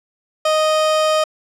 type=tone; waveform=30% pulse; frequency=622 Hz; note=D#5; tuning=1 cent flat; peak=-11 dBFS; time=0.45-1.24 s; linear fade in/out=5 ms; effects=low-pass 8000 Hz 12 dB/octave